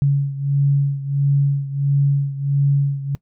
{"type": "beating tone pair", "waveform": "sine", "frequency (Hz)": [140, 141.5], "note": ["C#3", "C#3"], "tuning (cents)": [18, 36], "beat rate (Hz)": 1.5, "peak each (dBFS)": [-16, -20], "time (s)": [0.02, 3.15], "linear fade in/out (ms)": 0, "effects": ["noise-tail reverb RT60 0.1 s tail -20 dB re dry"]}